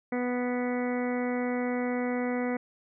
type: harmonic tone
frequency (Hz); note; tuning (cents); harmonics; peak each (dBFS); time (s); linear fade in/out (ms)
246.9; B3; 0; 1 / 2 / 3 / 4 / 5 / 6 / 7 / 8 / 9; -29 / -32 / -38 / -44 / -45 / -44 / -49 / -40 / -45; 0.12-2.57; 5
effects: none